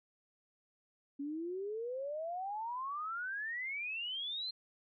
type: exponential sweep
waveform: sine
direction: up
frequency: 275.8 to 4197 Hz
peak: -37 dBFS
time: 1.19-4.51 s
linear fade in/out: 10 ms
effects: none